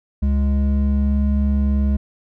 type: tone pair together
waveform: triangle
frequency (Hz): 69.29 / 207.4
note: C#2 / G#3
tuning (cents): 0 / -2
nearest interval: octave + perfect fifth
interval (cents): 1898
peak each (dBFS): -13 / -18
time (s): 0.22-1.97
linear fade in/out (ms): 10
effects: tanh soft clip ceiling -8 dBFS